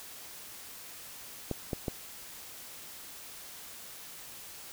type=clicks; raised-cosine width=2 ms; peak=-18 dBFS; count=3; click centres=1.513 / 1.732 / 1.882 s; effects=white hiss -47 dBFS RMS until 4.72 s